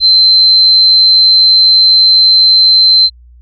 sine tone, 4096 Hz, C8, 38 cents flat, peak -3 dBFS, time 0-3.1 s, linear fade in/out 50 ms, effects added 60 Hz sine -36 dBFS peak until 3.41 s

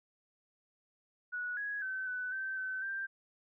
sine tone with pitch steps, 1467 / 1664 / 1532 / 1497 / 1550 / 1526 / 1578 Hz, F#6 / G#6 / G6 / F#6 / G6 / G6 / G6, -15 / +3 / -40 / +20 / -20 / -47 / +11 cents, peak -35 dBFS, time 1.32-3.07 s, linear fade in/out 20 ms, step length 250 ms, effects none

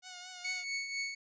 5% pulse tone with vibrato, 728 Hz, F#5, 28 cents flat, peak -33 dBFS, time 0.02-0.65 s, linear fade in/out 50 ms, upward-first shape triangle, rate 4.5 Hz, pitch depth 42 cents each way
sawtooth tone with tremolo, 2217 Hz, C#7, in tune, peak -29 dBFS, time 0.44-1.15 s, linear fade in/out 10 ms, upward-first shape triangle, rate 4 Hz, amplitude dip 60%
effects resampled to 16000 Hz

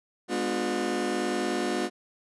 30% pulse chord, G# diminished seventh, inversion none, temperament just, 207.7 / 249.2 / 299 / 358.8 Hz, G#3 / B3 / D4 / F4, 0 / +16 / +31 / +47 cents, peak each -32 / -30 / -31 / -27 dBFS, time 0.28-1.9 s, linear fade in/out 50 ms, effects resampled to 24000 Hz

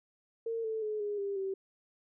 sine tone with pitch steps, 456.4 / 441.4 / 426.8 / 412.8 / 399.2 / 386 Hz, A#4 / A4 / G#4 / G#4 / G4 / G4, -37 / +5 / +47 / -10 / +32 / -27 cents, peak -32 dBFS, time 0.46-1.54 s, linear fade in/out 5 ms, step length 180 ms, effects none

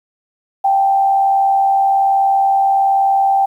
sine tone with frequency modulation, 784 Hz, G5, in tune, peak -10 dBFS, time 0.64-3.46 s, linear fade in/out 10 ms, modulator 81.2 Hz, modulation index 0.35, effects 8-bit

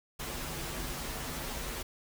pink noise with comb filter, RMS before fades -38 dBFS, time 0.19-1.83 s, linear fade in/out 10 ms, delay 10 ms, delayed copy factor -0.75, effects none

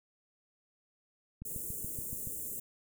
click train, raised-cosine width 5 ms, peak -30 dBFS, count 7, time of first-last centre 1.42-2.272 s, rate 7.04 Hz
white band-stop noise, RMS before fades -40 dBFS, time 1.45-2.6 s, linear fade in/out 5 ms, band 520 to 7200 Hz, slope 48 dB/octave
effects none

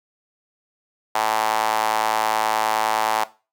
sawtooth tone with high-pass filter, 109.7 Hz, A2, 5 cents flat, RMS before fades -21 dBFS, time 1.15-3.24 s, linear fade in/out 5 ms, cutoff 810 Hz, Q 3.6, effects noise-tail reverb RT60 0.3 s tail -17 dB re dry

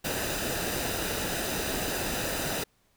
pink noise with comb filter, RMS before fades -31 dBFS, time 0.04-2.64 s, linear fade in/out 10 ms, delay 0.91 ms, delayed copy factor -0.5, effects pink hiss -68 dBFS RMS until 2.96 s

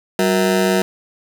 25% pulse ring-modulated tone, 280 Hz, C#4, 18 cents sharp, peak -7 dBFS, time 0.19-0.82 s, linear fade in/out 0 ms, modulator 87.4 Hz, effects none

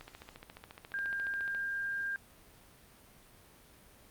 click train, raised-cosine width 0.3 ms, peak -31 dBFS, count 23, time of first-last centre 0.01-1.548 s, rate 14.3 Hz
sine tone, 1600 Hz, G6, 35 cents sharp, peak -33 dBFS, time 0.94-2.16 s, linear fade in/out 0 ms
effects pink hiss -59 dBFS RMS until 4.1 s + Opus 48 kbps

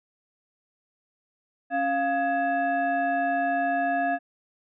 sine tone with frequency modulation, 698.5 Hz, F5, in tune, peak -22 dBFS, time 1.7-4.19 s, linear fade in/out 50 ms, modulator 974 Hz, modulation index 0.84, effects none

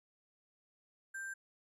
sine tone with sample-and-hold, 1576 Hz, G6, 9 cents sharp, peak -40 dBFS, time 1.14-1.34 s, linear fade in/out 10 ms, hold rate 8820 Hz, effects resampled to 22050 Hz

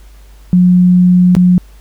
sine tone with dropouts, 180 Hz, F#3, 47 cents flat, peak -4 dBFS, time 0.53-1.58 s, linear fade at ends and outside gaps 0 ms, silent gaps 1.351-1.366 s, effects added 50 Hz sine -35 dBFS peak until 1.8 s + pink hiss -48 dBFS RMS until 1.8 s

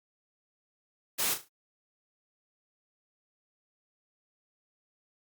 white noise with echo, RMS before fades -29 dBFS, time 1.18-1.35 s, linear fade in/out 20 ms, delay 35 ms, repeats 4, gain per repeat -9 dB, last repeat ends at 1.49 s, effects high-pass 150 Hz 12 dB/octave + Opus 48 kbps

